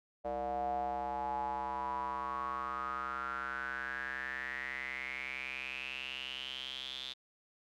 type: tone with band-pass filter sweep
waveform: square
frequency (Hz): 65.41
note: C2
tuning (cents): 0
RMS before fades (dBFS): -39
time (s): 0.24-7.14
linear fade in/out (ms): 20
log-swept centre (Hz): 640 to 3600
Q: 9
effects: none